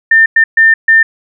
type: tone bursts at uneven times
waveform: sine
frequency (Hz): 1800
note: A6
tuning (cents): +39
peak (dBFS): -3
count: 4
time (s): 0.11-0.26 / 0.36-0.44 / 0.57-0.74 / 0.88-1.03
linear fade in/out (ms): 5
effects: none